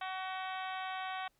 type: harmonic tone with a mistuned harmonic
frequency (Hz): 375.9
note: F#4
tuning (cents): +27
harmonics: 2 / 3 / 4 / 5 / 6 / 7 / 8 / 9 / 10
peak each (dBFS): -40 / -44 / -46 / -48 / -50 / -51 / -52 / -53 / -54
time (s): 0.01-1.28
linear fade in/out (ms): 5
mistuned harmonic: 8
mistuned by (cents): +55
effects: pink hiss -75 dBFS RMS until 1.39 s